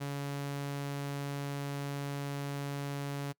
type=tone; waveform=sawtooth; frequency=141.4 Hz; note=C#3; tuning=35 cents sharp; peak=-31 dBFS; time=0-3.33 s; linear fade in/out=20 ms; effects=noise-tail reverb RT60 0.1 s tail -25 dB re dry